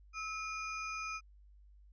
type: ring-modulated tone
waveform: square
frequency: 1866 Hz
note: A#6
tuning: 1 cent sharp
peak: -36 dBFS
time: 0.13-1.21 s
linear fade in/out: 50 ms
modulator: 570 Hz
effects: added 50 Hz sine -57 dBFS peak until 1.92 s + resampled to 16000 Hz